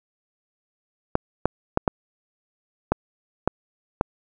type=clicks; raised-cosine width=1 ms; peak=-4 dBFS; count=7; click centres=1.154 / 1.456 / 1.774 / 1.878 / 2.92 / 3.476 / 4.011 s; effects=none